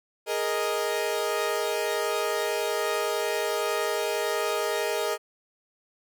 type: chord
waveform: sawtooth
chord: Ab suspended second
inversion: none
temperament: equal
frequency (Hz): 415.3 / 466.2 / 622.3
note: Ab4 / Bb4 / Eb5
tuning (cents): 0 / 0 / 0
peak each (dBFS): -26 / -26 / -26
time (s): 0.26-5.18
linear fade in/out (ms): 50
effects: none